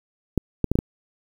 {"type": "clicks", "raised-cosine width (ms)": 3, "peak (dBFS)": -6, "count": 5, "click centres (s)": [0.377, 0.643, 0.716, 0.755, 0.789], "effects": ["7-bit"]}